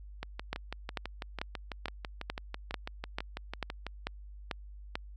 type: two click trains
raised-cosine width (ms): 0.3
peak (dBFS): -17 / -21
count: 11 / 23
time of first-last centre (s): 0.53-4.955 / 0.23-3.866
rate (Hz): 2.26 / 6.05
effects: added 50 Hz sine -45 dBFS peak until 5.16 s